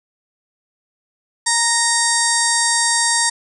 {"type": "harmonic tone with a mistuned harmonic", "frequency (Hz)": 930, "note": "A#5", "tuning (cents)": -4, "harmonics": [1, 2, 4, 5, 6, 7, 8, 9, 10], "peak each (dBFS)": [-22, -21, -27, -23, -24, -27, -22, -23, -23], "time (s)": [1.46, 3.3], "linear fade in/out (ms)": 10, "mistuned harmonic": 9, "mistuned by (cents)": -28, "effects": []}